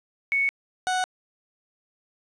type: tone pair in turn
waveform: sine / 30% pulse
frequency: 2217 / 739.8 Hz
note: C#7 / F#5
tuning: 0 / 0 cents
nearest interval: octave + perfect fifth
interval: 1900 cents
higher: first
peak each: -20 dBFS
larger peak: neither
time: 0.32-0.49 / 0.87-1.04 s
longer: neither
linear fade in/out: 0 ms
effects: resampled to 22050 Hz + 9-bit